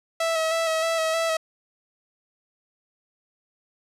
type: tone with vibrato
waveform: sawtooth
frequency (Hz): 650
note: E5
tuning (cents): -24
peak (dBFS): -18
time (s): 0.2-1.37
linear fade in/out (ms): 5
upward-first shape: square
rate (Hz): 3.2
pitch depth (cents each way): 22
effects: low-pass 10000 Hz 12 dB/octave